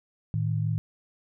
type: tone pair together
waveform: sine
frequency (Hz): 110 / 155.56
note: A2 / D#3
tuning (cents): 0 / 0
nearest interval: tritone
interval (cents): 600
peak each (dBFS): -26 / -28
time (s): 0.34-0.78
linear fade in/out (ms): 0
effects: none